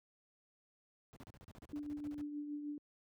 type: noise bursts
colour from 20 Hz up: brown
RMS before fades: -50 dBFS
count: 16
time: 1.13-2.213 s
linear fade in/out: 0 ms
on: 33 ms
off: 37 ms
type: tone with tremolo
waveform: sine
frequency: 293.7 Hz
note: D4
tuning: in tune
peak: -38 dBFS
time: 1.73-2.78 s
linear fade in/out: 2 ms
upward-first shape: triangle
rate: 6.5 Hz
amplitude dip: 50%
effects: high-pass 80 Hz 12 dB/octave